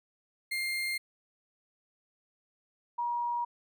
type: tone pair in turn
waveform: 35% pulse / sine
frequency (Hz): 2112 / 954.5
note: C7 / A#5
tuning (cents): +16 / +41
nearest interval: octave + major second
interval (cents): 1375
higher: first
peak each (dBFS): -29 / -29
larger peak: neither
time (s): 0.51-0.98 / 2.98-3.45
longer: neither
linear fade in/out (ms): 10
effects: none